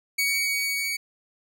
sawtooth tone with level ramp, 2249 Hz, C#7, 24 cents sharp, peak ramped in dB -18 to -23 dBFS, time 0.18-0.97 s, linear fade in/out 10 ms, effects none

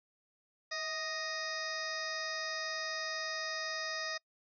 harmonic tone with a mistuned harmonic, 622 Hz, D#5, 1 cent flat, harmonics 1 / 2 / 3 / 4 / 6 / 7 / 8 / 9 / 10, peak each -44 / -44 / -40 / -49 / -47 / -52 / -42 / -49 / -53 dBFS, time 0.71-4.18 s, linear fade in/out 10 ms, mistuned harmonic 1, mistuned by +52 cents, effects noise-tail reverb RT60 0.1 s tail -25 dB re dry

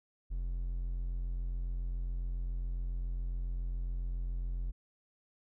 triangle tone, 43.62 Hz, F1, 1 cent flat, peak -31 dBFS, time 0.3-4.72 s, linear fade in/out 20 ms, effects none

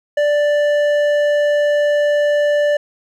sine tone with hard clipping, 587.3 Hz, D5, in tune, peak -14 dBFS, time 0.17-2.77 s, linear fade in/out 5 ms, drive 8 dB, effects none

